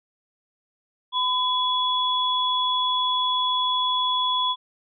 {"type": "tone pair together", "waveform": "sine", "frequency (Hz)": [1007, 3387], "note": ["B5", "G#7"], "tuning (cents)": [33, 33], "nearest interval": "octave + major sixth", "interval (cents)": 2100, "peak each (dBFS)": [-23, -23], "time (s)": [1.12, 4.56], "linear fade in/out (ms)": 50, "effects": []}